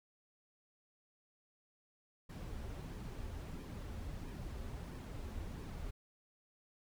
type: noise with flanger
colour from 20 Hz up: brown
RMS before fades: -45 dBFS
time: 2.29-5.91 s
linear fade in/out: 10 ms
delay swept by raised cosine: 1.4 to 6.6 ms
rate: 1.5 Hz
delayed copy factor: -0.5
effects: none